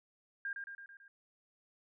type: tone with echo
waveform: sine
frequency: 1606 Hz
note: G6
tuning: 41 cents sharp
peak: -36 dBFS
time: 0.45-0.53 s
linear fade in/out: 2 ms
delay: 110 ms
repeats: 5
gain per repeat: -4 dB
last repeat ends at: 1.08 s
effects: none